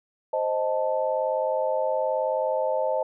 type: chord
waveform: sine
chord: A diminished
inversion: first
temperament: equal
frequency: 523.3 / 622.3 / 880 Hz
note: C5 / Eb5 / A5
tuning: 0 / 0 / 0 cents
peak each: -26 / -26 / -29 dBFS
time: 0.33-3.03 s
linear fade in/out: 5 ms
effects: none